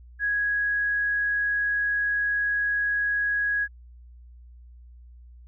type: tone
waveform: sine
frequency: 1661.2 Hz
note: G#6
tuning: in tune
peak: -22 dBFS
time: 0.19-3.68 s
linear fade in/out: 50 ms
effects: added 60 Hz sine -45 dBFS peak until 5.47 s